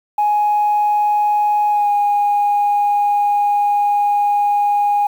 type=tone with pitch glide; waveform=sine; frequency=834 to 821.1 Hz; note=G#5 to G#5; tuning=+7 to -20 cents; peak=-11 dBFS; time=0.18-5.07 s; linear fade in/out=5 ms; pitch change=-27 cents; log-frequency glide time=1.7-1.9 s; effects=tanh soft clip ceiling -9 dBFS + 7-bit